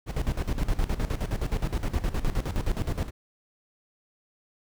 brown noise with tremolo, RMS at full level -25 dBFS, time 0.06-3.11 s, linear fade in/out 50 ms, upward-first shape square, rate 9.6 Hz, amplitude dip 75%, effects none

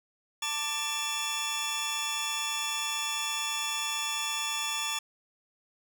25% pulse tone cluster, 887 / 1176 / 2690 / 3417 Hz, A5 / D6 / E7 / G#7, +14 / +2 / +34 / +49 cents, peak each -35 / -34 / -32 / -29 dBFS, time 0.42-4.99 s, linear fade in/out 5 ms, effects none

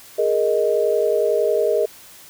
sine chord, Ab suspended second, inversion none, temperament equal, 415.3 / 466.2 / 622.3 Hz, Ab4 / Bb4 / Eb5, 0 / 0 / 0 cents, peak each -20 dBFS, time 0.18-1.86 s, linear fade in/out 10 ms, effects white hiss -44 dBFS RMS until 2.29 s

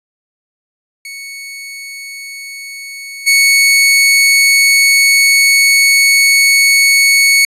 sawtooth tone with level steps, 2217 Hz, C#7, in tune, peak -22 / -3 dBFS, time 1.05-7.45 s, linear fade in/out 2 ms, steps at 3.26 s, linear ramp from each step 20 ms, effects resampled to 32000 Hz

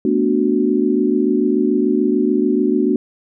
sine chord, B minor seventh, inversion third, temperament equal, 220 / 246.9 / 293.7 / 370 Hz, A3 / B3 / D4 / F#4, 0 / 0 / 0 / 0 cents, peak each -20 / -19 / -18 / -18 dBFS, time 0.05-2.96 s, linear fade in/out 2 ms, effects none

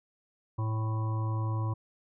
harmonic tone with a mistuned harmonic, 110 Hz, A2, in tune, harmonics 1 / 3 / 5 / 7 / 9 / 10, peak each -28 / -42 / -47 / -50 / -41 / -46 dBFS, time 0.58-1.74 s, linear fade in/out 10 ms, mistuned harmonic 7, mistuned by +18 cents, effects none

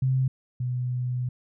sine tone pair in turn, 130.9 / 124.84 Hz, C3 / B2, +1 / +19 cents, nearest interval minor second, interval 82 cents, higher first, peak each -20 / -25 dBFS, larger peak first, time 0.02-0.28 / 0.6-1.29 s, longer second, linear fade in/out 5 ms, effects none

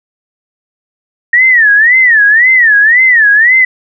sine tone with vibrato, 1847 Hz, A#6, 16 cents flat, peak -3 dBFS, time 1.33-3.65 s, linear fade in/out 5 ms, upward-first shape sine, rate 1.9 Hz, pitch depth 200 cents each way, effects none

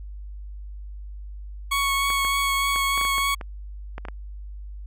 20% pulse tone with vibrato, 1108.7 Hz, C#6, in tune, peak -16 dBFS, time 1.71-3.35 s, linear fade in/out 10 ms, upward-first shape triangle, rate 3.3 Hz, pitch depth 14 cents each way
clicks, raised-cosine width 0.5 ms, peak -19 dBFS, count 11, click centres 2.103 / 2.249 / 2.76 / 2.977 / 3.013 / 3.051 / 3.182 / 3.412 / 3.981 / 4.052 / 4.085 s
effects added 50 Hz sine -34 dBFS peak until 4.86 s

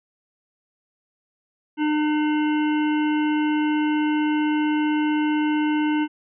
harmonic tone with a mistuned harmonic, 302.6 Hz, D#4, 48 cents flat, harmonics 1 / 3 / 5 / 7 / 9 / 10, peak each -19 / -29 / -33 / -36 / -38 / -39 dBFS, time 1.77-6.08 s, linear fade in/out 50 ms, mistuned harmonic 10, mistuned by -30 cents, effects none

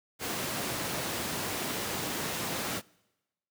pink high-pass noise, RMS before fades -34 dBFS, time 0.19-2.82 s, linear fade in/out 50 ms, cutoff 140 Hz, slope 12 dB/octave, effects noise-tail reverb RT60 1.0 s tail -25 dB re dry

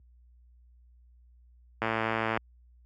click train, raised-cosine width 0.5 ms, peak -13 dBFS, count 63, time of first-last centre 1.82-2.374 s, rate 112 Hz, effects added 60 Hz sine -46 dBFS peak until 2.85 s + high-pass 100 Hz 12 dB/octave

